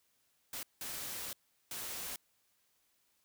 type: noise bursts at uneven times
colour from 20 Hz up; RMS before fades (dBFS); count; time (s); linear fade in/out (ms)
white; -42; 3; 0.53-0.63 / 0.81-1.33 / 1.71-2.16; 2
effects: white hiss -75 dBFS RMS until 3.24 s